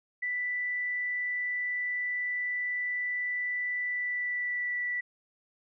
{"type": "tone with pitch glide", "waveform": "sine", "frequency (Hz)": [1978, 1962.1], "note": ["B6", "B6"], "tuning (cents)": [2, -12], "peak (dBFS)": -29, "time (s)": [0.22, 5.01], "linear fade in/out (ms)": 10, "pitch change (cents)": -14, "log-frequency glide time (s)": [3.83, 4.75], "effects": []}